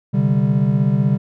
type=chord; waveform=triangle; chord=C suspended second; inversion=none; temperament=equal; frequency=130.81 / 146.83 / 196 Hz; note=C3 / D3 / G3; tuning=0 / 0 / 0 cents; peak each=-16 dBFS; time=0.13-1.18 s; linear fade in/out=20 ms; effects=none